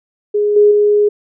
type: tone with level steps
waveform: sine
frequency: 415.3 Hz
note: G#4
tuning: in tune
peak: -11 / -5 / -8 dBFS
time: 0.34-1.09 s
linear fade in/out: 10 ms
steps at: 0.56 / 0.71 s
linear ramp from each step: 5 ms
effects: none